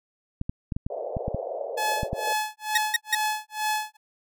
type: clicks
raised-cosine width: 5 ms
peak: -16 dBFS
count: 10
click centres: 0.414 / 0.495 / 0.722 / 0.765 / 0.865 / 1.168 / 1.281 / 1.346 / 2.032 / 2.131 s
type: band-pass noise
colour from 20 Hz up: pink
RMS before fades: -33 dBFS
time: 0.9-2.33 s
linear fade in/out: 5 ms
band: 470 to 690 Hz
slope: 48 dB/octave
type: tone with tremolo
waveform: sawtooth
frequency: 856 Hz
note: A5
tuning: 48 cents flat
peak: -19 dBFS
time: 1.77-3.97 s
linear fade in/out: 10 ms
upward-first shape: sine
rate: 2.2 Hz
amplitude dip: 100%
type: tone bursts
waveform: sawtooth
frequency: 1864.7 Hz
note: A#6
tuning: in tune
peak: -15 dBFS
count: 3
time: 2.75-3.151 s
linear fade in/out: 5 ms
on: 27 ms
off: 160 ms
effects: none